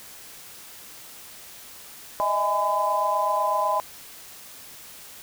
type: tone cluster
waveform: sine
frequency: 614 / 642 / 826 / 1012 Hz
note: D#5 / E5 / G#5 / B5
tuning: -23 / -46 / -10 / +42 cents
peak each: -29 / -29 / -27 / -23 dBFS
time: 2.2-3.8 s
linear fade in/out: 0 ms
effects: white hiss -44 dBFS RMS until 5.22 s